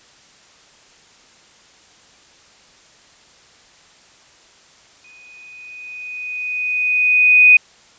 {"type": "tone with exponential growth", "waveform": "sine", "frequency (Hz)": 2489, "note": "D#7", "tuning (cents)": 0, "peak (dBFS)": -4, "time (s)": [5.04, 7.57], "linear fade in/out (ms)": 5, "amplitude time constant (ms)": 550, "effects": ["white hiss -49 dBFS RMS until 7.98 s", "resampled to 16000 Hz"]}